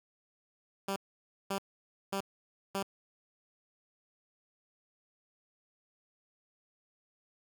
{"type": "tone bursts", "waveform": "10% pulse", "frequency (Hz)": 196, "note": "G3", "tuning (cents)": 0, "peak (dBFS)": -24, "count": 4, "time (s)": [0.88, 2.828], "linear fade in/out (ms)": 5, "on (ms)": 82, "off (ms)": 540, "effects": []}